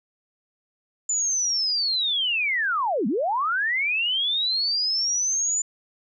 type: linear two-way sweep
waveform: sine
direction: down then up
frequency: 7080 to 185 to 7080 Hz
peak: -21 dBFS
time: 1.09-5.62 s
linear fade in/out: 5 ms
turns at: 3.07 s
effects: none